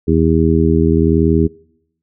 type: harmonic tone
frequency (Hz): 81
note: E2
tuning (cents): -30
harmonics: 1 / 2 / 3 / 4 / 5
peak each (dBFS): -16 / -16 / -16 / -16 / -16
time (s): 0.07-1.48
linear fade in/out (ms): 20
effects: noise-tail reverb RT60 0.8 s tail -25 dB re dry